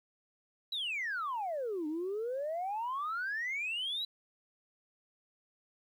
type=exponential two-way sweep; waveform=sine; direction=down then up; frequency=4001 to 296.7 to 4001 Hz; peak=-32 dBFS; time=0.72-4.05 s; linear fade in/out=5 ms; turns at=1.87 s; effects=tanh soft clip ceiling -30 dBFS + 11-bit